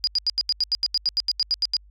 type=tone bursts; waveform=sine; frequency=4879 Hz; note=D#8; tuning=35 cents flat; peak=-18 dBFS; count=16; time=0.04-1.767 s; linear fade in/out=0 ms; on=32 ms; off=81 ms; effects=added 50 Hz sine -48 dBFS peak until 1.9 s